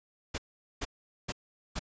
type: noise bursts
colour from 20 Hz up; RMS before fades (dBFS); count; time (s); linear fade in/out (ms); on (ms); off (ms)
pink; -34; 4; 0.34-1.794; 10; 41; 430
effects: resampled to 16000 Hz